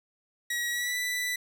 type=tone with pitch glide; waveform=sawtooth; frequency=1913 to 1978.2 Hz; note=A#6 to B6; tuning=+44 to +2 cents; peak=-25 dBFS; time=0.5-1.36 s; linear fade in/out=5 ms; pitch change=+58 cents; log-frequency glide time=0.7-0.97 s; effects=none